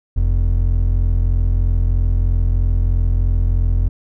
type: tone pair together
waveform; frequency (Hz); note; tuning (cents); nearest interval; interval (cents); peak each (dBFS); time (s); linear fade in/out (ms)
triangle; 43.1 / 86.2; F1 / F2; -22 / -22; octave; 1200; -12 / -16; 0.16-3.89; 10
effects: none